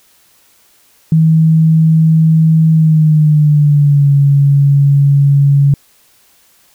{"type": "tone with pitch glide", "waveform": "sine", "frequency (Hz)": [160, 140.91], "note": ["D#3", "C#3"], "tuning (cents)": [49, 29], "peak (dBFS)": -5, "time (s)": [1.12, 5.74], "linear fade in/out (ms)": 2, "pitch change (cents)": -220, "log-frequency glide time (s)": [2.72, 4.12], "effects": ["white hiss -50 dBFS RMS until 6.74 s"]}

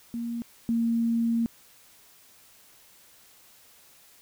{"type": "tone pair in turn", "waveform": "sine", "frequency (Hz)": [234.3, 231.1], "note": ["A#3", "A#3"], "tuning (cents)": [9, -15], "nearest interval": "unison", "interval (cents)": 24, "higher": "first", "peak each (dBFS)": [-29, -22], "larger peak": "second", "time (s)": [[0.14, 0.42], [0.69, 1.46]], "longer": "second", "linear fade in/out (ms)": 0, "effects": ["white hiss -56 dBFS RMS until 4.21 s"]}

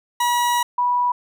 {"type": "tone pair in turn", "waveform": ["40% pulse", "sine"], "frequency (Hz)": [965, 979], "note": ["B5", "B5"], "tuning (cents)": [-40, -15], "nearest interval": "unison", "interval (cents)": 25, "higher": "second", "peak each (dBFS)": -16, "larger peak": "neither", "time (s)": [[0.2, 0.63], [0.78, 1.12]], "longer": "first", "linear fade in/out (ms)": 5, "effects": []}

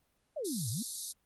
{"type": "exponential two-way sweep", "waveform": "sine", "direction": "down then up", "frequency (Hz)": [663, 100.5, 261.8], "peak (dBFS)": -34, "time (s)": [0.36, 0.83], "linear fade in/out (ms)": 10, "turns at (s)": 0.7}
{"type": "high-pass noise", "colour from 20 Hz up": "white", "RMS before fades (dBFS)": -37, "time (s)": [0.44, 1.13], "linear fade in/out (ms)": 20, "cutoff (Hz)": 3700, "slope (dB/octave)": 96}
{"effects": ["pink hiss -75 dBFS RMS until 1.25 s", "Opus 32 kbps"]}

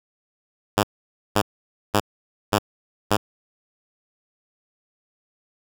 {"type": "tone bursts", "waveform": "5% pulse", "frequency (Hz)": 103.83, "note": "G#2", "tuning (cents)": 0, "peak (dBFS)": -5, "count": 5, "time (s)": [0.77, 3.17], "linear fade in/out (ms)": 10, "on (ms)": 64, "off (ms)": 520, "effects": []}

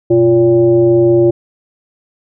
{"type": "tone with frequency modulation", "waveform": "sine", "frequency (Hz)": 348.9, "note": "F4", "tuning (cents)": -2, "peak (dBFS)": -6, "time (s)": [0.1, 1.31], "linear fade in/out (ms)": 10, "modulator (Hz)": 224, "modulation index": 0.67, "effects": []}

